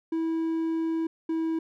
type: tone pair in turn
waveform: triangle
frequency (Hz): 325.8 / 324.3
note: E4 / E4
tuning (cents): -20 / -28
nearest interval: unison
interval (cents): 8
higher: first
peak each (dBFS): -23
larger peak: neither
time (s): 0.12-1.07 / 1.29-1.59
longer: first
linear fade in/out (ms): 5
effects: none